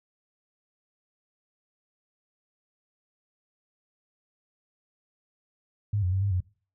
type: tone with pitch steps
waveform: sine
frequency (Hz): 103.2 / 90.2 / 95.6 / 99.9 / 90.9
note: G#2 / F#2 / G2 / G2 / F#2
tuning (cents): -10 / -44 / -43 / +33 / -30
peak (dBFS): -23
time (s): 5.93-6.405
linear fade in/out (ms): 5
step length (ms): 95
effects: noise-tail reverb RT60 0.4 s tail -22 dB re dry